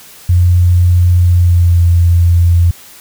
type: tone with pitch glide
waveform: sine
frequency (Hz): 88.5 to 86.08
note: F2 to F2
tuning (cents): +23 to -25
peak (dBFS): -5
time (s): 0.29-2.71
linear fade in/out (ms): 5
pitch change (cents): -48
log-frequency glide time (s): 1.27-1.81
effects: white hiss -37 dBFS RMS until 3 s